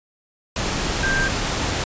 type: tone in noise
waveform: sine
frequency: 1582 Hz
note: G6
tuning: 15 cents sharp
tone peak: -20 dBFS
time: 1.03-1.28 s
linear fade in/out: 2 ms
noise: pink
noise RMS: -23 dBFS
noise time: 0.56-1.84 s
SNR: 0 dB
effects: resampled to 16000 Hz